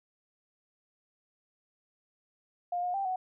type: tone with pitch steps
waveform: sine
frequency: 707 / 717 / 787 / 743 Hz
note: F5 / F5 / G5 / F#5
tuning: +21 / +45 / +7 / +7 cents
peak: -29 dBFS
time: 2.72-3.16 s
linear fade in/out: 5 ms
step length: 110 ms
effects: none